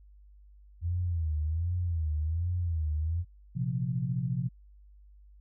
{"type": "tone with vibrato", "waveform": "sine", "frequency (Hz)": 82.41, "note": "E2", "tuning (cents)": 0, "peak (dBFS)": -27, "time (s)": [0.81, 3.25], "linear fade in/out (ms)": 50, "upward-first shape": "sine", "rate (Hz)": 1.3, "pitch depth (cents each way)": 140}
{"type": "chord", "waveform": "sine", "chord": "Bb suspended second", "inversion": "none", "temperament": "equal", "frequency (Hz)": [116.54, 130.81, 174.61], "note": ["Bb2", "C3", "F3"], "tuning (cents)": [0, 0, 0], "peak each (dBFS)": [-35, -30, -34], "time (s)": [3.55, 4.49], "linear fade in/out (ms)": 20}
{"effects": ["added 50 Hz sine -52 dBFS peak until 5.4 s"]}